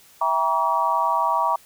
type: chord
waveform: sine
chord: E diminished seventh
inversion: none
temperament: just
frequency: 659.3 / 791.1 / 949.3 / 1139.2 Hz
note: E5 / G5 / Bb5 / Db6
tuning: 0 / +16 / +31 / +47 cents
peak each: -27 / -27 / -21 / -23 dBFS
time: 0.21-1.56 s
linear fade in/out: 5 ms
effects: white hiss -52 dBFS RMS until 1.65 s